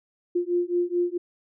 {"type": "beating tone pair", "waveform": "sine", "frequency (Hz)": [349.2, 353.8], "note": ["F4", "F4"], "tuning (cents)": [0, 23], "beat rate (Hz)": 4.6, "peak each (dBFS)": -25, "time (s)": [0.35, 1.18], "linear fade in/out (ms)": 10, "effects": []}